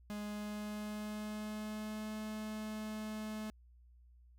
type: tone with pitch glide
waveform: 45% pulse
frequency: 208.3 to 215.4 Hz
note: G#3 to A3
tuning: +5 to -37 cents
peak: -40 dBFS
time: 0.1-3.5 s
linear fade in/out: 0 ms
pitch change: +58 cents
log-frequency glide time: 0.21-2.15 s
effects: added 60 Hz sine -59 dBFS peak until 4.38 s